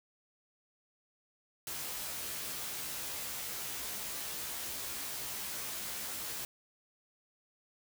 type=noise with comb filter; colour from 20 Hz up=white; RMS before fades=-40 dBFS; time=1.67-6.45 s; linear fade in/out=2 ms; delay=15 ms; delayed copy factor=+0.85; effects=none